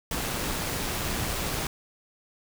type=noise with amplitude modulation; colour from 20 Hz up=pink; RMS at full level=-29 dBFS; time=0.11-1.67 s; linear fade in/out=2 ms; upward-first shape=sine; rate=116 Hz; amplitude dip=25%; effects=none